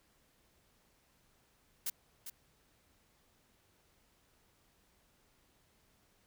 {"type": "noise with echo", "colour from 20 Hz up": "blue", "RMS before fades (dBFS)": -36, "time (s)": [1.86, 1.9], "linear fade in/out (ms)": 5, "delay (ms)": 400, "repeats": 1, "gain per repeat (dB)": -9, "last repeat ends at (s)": 2.3, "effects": ["pink hiss -71 dBFS RMS until 6.26 s"]}